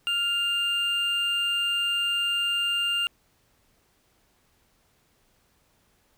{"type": "tone pair together", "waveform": "triangle", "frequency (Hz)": [1400, 2800], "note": ["F6", "F7"], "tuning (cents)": [4, 4], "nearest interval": "octave", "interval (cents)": 1200, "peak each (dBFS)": [-31, -22], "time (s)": [0.07, 3.07], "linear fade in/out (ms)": 0, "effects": ["pink hiss -66 dBFS RMS until 6.17 s"]}